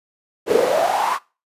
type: noise with high-pass filter sweep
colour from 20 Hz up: brown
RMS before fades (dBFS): -18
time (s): 0.46-1.19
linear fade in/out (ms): 50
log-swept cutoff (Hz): 400 to 1100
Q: 8
effects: noise-tail reverb RT60 0.3 s tail -22 dB re dry + resampled to 32000 Hz